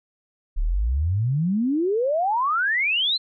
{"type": "exponential sweep", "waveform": "sine", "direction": "up", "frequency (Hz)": [33, 4211], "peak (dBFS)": -19, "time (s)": [0.56, 3.18], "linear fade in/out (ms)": 20, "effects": []}